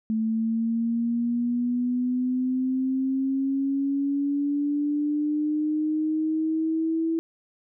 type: linear sweep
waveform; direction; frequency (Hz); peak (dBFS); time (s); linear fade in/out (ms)
sine; up; 219.4 to 328.2; -22; 0.1-7.19; 0
effects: none